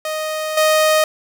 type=tone with level steps; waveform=sawtooth; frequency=622.3 Hz; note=D#5; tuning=in tune; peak=-17 / -8 dBFS; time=0.05-1.04 s; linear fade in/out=2 ms; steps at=0.57 s; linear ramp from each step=5 ms; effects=none